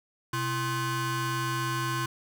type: ring-modulated tone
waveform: 30% pulse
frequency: 463.2 Hz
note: A#4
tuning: 11 cents flat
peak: -22 dBFS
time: 0.33-2.06 s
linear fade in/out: 5 ms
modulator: 591 Hz
effects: none